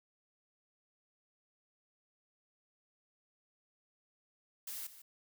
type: noise with echo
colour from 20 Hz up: blue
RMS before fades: -43 dBFS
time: 4.67-4.87 s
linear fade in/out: 5 ms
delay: 150 ms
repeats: 1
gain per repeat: -13 dB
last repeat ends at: 5.02 s
effects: none